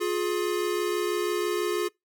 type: tone pair together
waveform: square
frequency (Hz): 354.4 / 420.5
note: F4 / G#4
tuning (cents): +25 / +22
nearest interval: minor third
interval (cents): 297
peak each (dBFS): -28 / -29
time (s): 0-1.89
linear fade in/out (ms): 20
effects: noise-tail reverb RT60 0.2 s tail -26 dB re dry